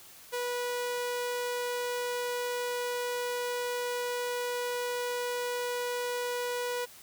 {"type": "tone", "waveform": "sawtooth", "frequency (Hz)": 488.7, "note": "B4", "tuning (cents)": -18, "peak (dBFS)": -27, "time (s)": [0.32, 6.86], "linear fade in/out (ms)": 20, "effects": ["white hiss -52 dBFS RMS until 7.02 s"]}